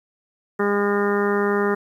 harmonic tone, 203.2 Hz, G#3, 38 cents flat, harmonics 1 / 2 / 3 / 4 / 5 / 6 / 7 / 8 / 9, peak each -24 / -20 / -34 / -31 / -31 / -29 / -30 / -36 / -30 dBFS, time 0.59-1.75 s, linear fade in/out 10 ms, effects 9-bit

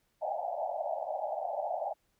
pink band-pass noise, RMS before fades -35 dBFS, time 0.21-1.94 s, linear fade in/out 20 ms, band 580 to 840 Hz, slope 96 dB/octave, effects pink hiss -75 dBFS RMS until 2.19 s

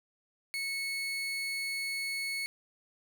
30% pulse tone, 2200 Hz, C#7, 14 cents flat, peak -30 dBFS, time 0.54-2.46 s, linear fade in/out 0 ms, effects none

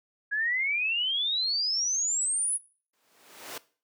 sine exponential sweep, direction up, 1648 to 10490 Hz, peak -25 dBFS, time 0.31-2.58 s, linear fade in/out 20 ms
pink noise with exponential growth, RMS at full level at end -34 dBFS, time 2.93-3.58 s, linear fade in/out 5 ms, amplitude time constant 140 ms
effects noise-tail reverb RT60 0.4 s tail -19 dB re dry + high-pass 400 Hz 12 dB/octave

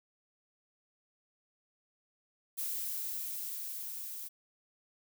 violet noise with level ramp, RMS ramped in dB -36 to -43 dBFS, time 2.57-4.29 s, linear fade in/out 20 ms, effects none

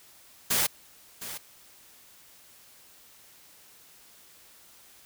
white noise with echo, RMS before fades -25 dBFS, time 0.5-0.67 s, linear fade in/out 10 ms, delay 710 ms, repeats 1, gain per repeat -13 dB, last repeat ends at 1.38 s, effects white hiss -55 dBFS RMS until 5.05 s

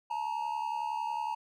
triangle tone pair together, 866 / 936.9 Hz, A5 / A#5, -28 / +8 cents, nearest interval minor second, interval 136 cents, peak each -33 / -32 dBFS, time 0.1-1.35 s, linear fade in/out 10 ms, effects none

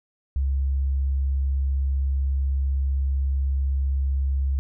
sine tone, 67.9 Hz, C#2, 35 cents flat, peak -20 dBFS, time 0.36-4.59 s, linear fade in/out 0 ms, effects none

